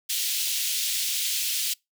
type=high-pass noise; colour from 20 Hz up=pink; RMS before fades=-27 dBFS; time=0.09-1.74 s; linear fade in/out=10 ms; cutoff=2900 Hz; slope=24 dB/octave; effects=noise-tail reverb RT60 0.2 s tail -26 dB re dry